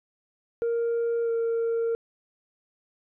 sine tone with pitch glide, 466.2 to 460.3 Hz, A#4 to A#4, 0 to -22 cents, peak -21 dBFS, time 0.62-1.95 s, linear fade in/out 0 ms, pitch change -22 cents, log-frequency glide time 1.23-1.3 s, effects tanh soft clip ceiling -22 dBFS

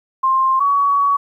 sine tone pair in turn, 1056 / 1127.2 Hz, C6 / C#6, +16 / +29 cents, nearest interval minor second, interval 113 cents, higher second, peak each -12 dBFS, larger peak neither, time 0.23-0.6 / 0.6-1.17 s, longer second, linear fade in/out 10 ms, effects 9-bit

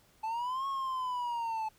triangle linear two-way sweep, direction up then down, 865 to 1100 to 865 Hz, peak -30 dBFS, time 0.23-1.69 s, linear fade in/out 10 ms, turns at 0.67 s, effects pink hiss -65 dBFS RMS until 1.78 s

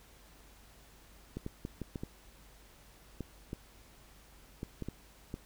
clicks, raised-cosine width 3 ms, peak -25 dBFS, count 12, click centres 1.37 / 1.464 / 1.651 / 1.817 / 1.958 / 2.035 / 3.207 / 3.531 / 4.631 / 4.823 / 4.886 / 5.341 s, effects added 50 Hz sine -60 dBFS peak until 5.45 s + pink hiss -60 dBFS RMS until 5.45 s

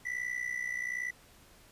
triangle tone with amplitude modulation, 1975.5 Hz, B6, in tune, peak -28 dBFS, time 0.05-1.11 s, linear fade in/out 10 ms, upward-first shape sine, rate 61.1 Hz, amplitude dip 80%, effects pink hiss -59 dBFS RMS until 1.71 s + resampled to 32000 Hz

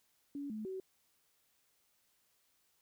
sine tone with pitch steps, 283.8 / 215.8 / 378.4 Hz, C#4 / A3 / F#4, +41 / -33 / +39 cents, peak -39 dBFS, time 0.35-0.8 s, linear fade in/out 2 ms, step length 150 ms, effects white hiss -75 dBFS RMS until 2.81 s

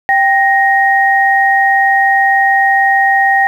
sine tone pair together, 784.5 / 1869 Hz, G5 / A#6, +1 / +4 cents, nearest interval octave + minor third, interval 1503 cents, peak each -10 dBFS, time 0.09-3.47 s, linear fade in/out 0 ms, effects 7-bit

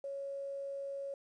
sine tone with quantisation, 554.4 Hz, C#5, in tune, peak -38 dBFS, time 0.04-1.14 s, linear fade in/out 2 ms, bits 11, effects resampled to 22050 Hz

